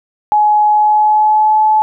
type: tone with pitch glide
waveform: sine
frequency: 843 to 861.7 Hz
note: G#5 to A5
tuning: +26 to -36 cents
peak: -7 dBFS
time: 0.32-1.82 s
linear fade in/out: 0 ms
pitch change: +38 cents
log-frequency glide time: 0.67-1.62 s
effects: none